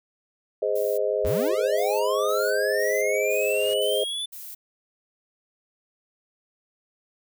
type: chord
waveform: sine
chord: Ab major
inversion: none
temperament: just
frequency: 415.3 / 519.1 / 623 Hz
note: Ab4 / C5 / Eb5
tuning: 0 / -14 / +2 cents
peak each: -26 dBFS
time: 0.62-4.04 s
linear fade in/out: 5 ms
type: noise bursts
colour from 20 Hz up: violet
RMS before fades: -39 dBFS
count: 8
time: 0.75-4.55 s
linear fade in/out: 10 ms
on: 230 ms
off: 280 ms
type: linear sweep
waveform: square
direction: up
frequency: 43.65 to 3520 Hz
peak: -28 dBFS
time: 1.24-4.26 s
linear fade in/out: 10 ms
type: noise with exponential growth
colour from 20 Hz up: white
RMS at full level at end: -39 dBFS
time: 2.63-3.74 s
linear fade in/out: 5 ms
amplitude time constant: 240 ms
effects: none